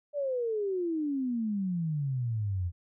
sine exponential sweep, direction down, 594 to 84.5 Hz, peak -28 dBFS, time 0.13-2.72 s, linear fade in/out 50 ms, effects none

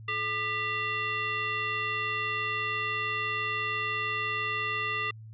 sine tone with frequency modulation, 1972 Hz, B6, 3 cents flat, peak -28 dBFS, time 0.08-5.11 s, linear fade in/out 5 ms, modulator 771 Hz, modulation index 1.4, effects added 110 Hz sine -43 dBFS peak until 5.33 s

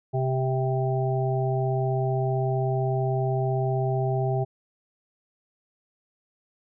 harmonic tone, 130.81 Hz, C3, in tune, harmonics 1 / 3 / 5 / 6, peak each -24 / -29 / -31 / -32 dBFS, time 0.13-4.45 s, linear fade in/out 20 ms, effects none

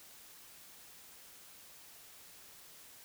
silence, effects white hiss -56 dBFS RMS until 3.04 s

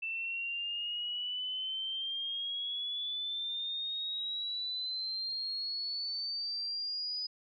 sine exponential sweep, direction up, 2658 to 4978 Hz, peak -34 dBFS, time 0.02-7.27 s, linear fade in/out 10 ms, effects none

